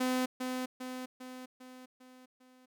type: tone with echo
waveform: sawtooth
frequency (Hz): 254.9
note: C4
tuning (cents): -45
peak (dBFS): -25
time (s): 0-0.26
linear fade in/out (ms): 10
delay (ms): 400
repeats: 6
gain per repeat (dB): -5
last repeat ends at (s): 2.66
effects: none